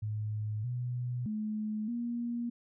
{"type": "tone with pitch steps", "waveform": "sine", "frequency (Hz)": [106.8, 123.2, 214.1, 237.3], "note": ["G#2", "B2", "A3", "A#3"], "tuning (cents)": [49, -4, -47, 31], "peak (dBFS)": -32, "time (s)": [0.02, 2.5], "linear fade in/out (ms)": 10, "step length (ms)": 620, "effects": []}